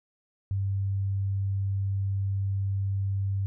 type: tone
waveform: sine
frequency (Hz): 98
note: G2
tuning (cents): 0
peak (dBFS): -25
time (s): 0.51-3.46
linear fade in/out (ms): 0
effects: none